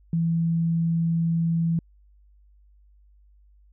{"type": "tone", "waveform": "sine", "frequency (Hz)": 166, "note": "E3", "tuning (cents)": 12, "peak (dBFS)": -20, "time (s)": [0.13, 1.79], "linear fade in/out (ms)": 2, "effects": ["added 50 Hz sine -53 dBFS peak until 3.72 s"]}